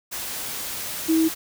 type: tone in noise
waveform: sine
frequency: 322.2 Hz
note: E4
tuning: 39 cents flat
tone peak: -16 dBFS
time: 1.08-1.29 s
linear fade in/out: 20 ms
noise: white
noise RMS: -31 dBFS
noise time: 0.11-1.35 s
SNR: +12 dB
effects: none